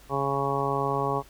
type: harmonic tone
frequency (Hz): 138.59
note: C#3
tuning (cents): 0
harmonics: 1 / 2 / 3 / 4 / 5 / 6 / 7 / 8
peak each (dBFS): -32 / -36 / -30 / -34 / -34 / -32 / -34 / -30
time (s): 0.09-1.23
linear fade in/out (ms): 50
effects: added 50 Hz sine -51 dBFS peak until 1.29 s + pink hiss -54 dBFS RMS until 1.29 s